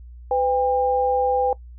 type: tone pair together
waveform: sine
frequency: 504 / 801.5 Hz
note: B4 / G5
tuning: +35 / +38 cents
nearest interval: minor sixth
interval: 803 cents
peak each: -20 dBFS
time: 0.31-1.53 s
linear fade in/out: 2 ms
effects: noise-tail reverb RT60 0.1 s tail -21 dB re dry + added 60 Hz sine -38 dBFS peak until 1.78 s